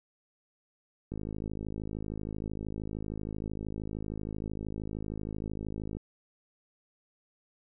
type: click train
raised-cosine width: 3 ms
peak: -24 dBFS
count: 258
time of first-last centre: 1.12-5.969 s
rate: 53 Hz
effects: none